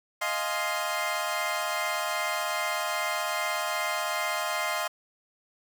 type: chord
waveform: 20% pulse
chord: F minor seventh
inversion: third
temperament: equal with one note detuned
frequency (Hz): 622.3 / 698.5 / 837.4 / 1046.5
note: Eb5 / F5 / Ab5 / C6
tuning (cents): 0 / 0 / +14 / 0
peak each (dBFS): -28 / -28 / -32 / -27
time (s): 0.21-4.88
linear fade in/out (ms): 10
effects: none